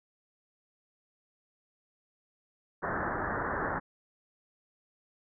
white low-pass noise, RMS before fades -33 dBFS, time 2.82-3.8 s, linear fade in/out 20 ms, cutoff 1800 Hz, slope 96 dB/octave, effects none

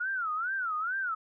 sine tone with vibrato, 1396.9 Hz, F6, in tune, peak -29 dBFS, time 0-1.15 s, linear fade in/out 10 ms, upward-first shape sine, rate 2.3 Hz, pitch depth 220 cents each way, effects none

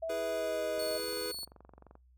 sine tone with pitch glide, 654 to 623.4 Hz, E5 to D#5, -14 to +3 cents, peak -33 dBFS, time 0.02-0.98 s, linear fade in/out 10 ms, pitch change -83 cents, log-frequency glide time 0.25-0.62 s
square chord, E major, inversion none, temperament equal, 329.6 / 415.3 / 493.9 Hz, E4 / G#4 / B4, 0 / 0 / 0 cents, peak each -45 / -41 / -39 dBFS, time 0.09-1.32 s, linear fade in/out 10 ms
click train, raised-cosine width 1 ms, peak -39 dBFS, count 28, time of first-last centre 0.78-1.954 s, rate 23 Hz
sawtooth tone, 4412 Hz, C#8, 9 cents flat, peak -36 dBFS, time 0.79-1.45 s, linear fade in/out 5 ms
effects noise-tail reverb RT60 0.2 s tail -24 dB re dry + added 62 Hz sine -60 dBFS peak until 2.17 s

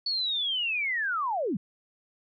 sine linear sweep, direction down, 4475 to 154.2 Hz, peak -26 dBFS, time 0.06-1.57 s, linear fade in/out 5 ms, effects none

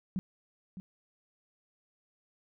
sine tone with echo, 186.7 Hz, F#3, 16 cents sharp, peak -29 dBFS, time 0.16-0.19 s, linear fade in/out 0 ms, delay 610 ms, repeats 1, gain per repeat -11 dB, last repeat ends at 0.8 s, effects none

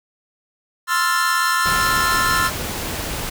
45% pulse chord, F major seventh, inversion second, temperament equal, 1046.5 / 1318.5 / 1396.9 / 1760 Hz, C6 / E6 / F6 / A6, 0 / 0 / 0 / 0 cents, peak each -22 dBFS, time 0.87-2.51 s, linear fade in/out 50 ms
pink noise, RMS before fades -26 dBFS, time 1.65-3.3 s, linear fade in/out 10 ms
effects none

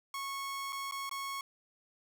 sawtooth tone with dropouts, 1100 Hz, C#6, 14 cents flat, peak -33 dBFS, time 0.14-1.41 s, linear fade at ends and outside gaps 2 ms, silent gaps 0.724-0.728 / 0.912-0.921 / 1.094-1.112 s, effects none

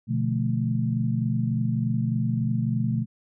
sine chord, B half-diminished seventh, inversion none, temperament equal, 123.47 / 146.83 / 174.61 / 220 Hz, B2 / D3 / F3 / A3, 0 / 0 / 0 / 0 cents, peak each -25 / -30 / -31 / -27 dBFS, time 0.07-3.06 s, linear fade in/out 50 ms, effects none

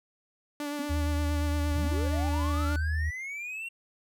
sawtooth tone with vibrato, 291.1 Hz, D4, 15 cents flat, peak -28 dBFS, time 0.6-2.76 s, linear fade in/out 2 ms, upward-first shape sine, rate 8.6 Hz, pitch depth 23 cents each way
sine tone with exponential decay, 260 Hz, C4, 11 cents flat, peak -31 dBFS, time 0.79-0.97 s, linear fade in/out 5 ms, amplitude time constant 38 ms
sine tone, 77.78 Hz, D#2, in tune, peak -26 dBFS, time 0.89-3.11 s, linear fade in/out 20 ms
triangle linear sweep, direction up, 37.62 to 2760 Hz, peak -33 dBFS, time 1.71-3.69 s, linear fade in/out 10 ms
effects none

